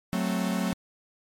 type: chord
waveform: 45% pulse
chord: F# diminished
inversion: none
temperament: equal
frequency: 185 / 220 / 261.6 Hz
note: F#3 / A3 / C4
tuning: 0 / 0 / 0 cents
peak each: -28 / -30 / -33 dBFS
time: 0.13-0.73 s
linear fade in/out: 0 ms
effects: MP3 64 kbps